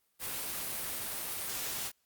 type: noise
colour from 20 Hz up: white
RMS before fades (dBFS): -37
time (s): 0.19-1.92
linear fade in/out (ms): 50
effects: white hiss -75 dBFS RMS until 2.05 s + Opus 32 kbps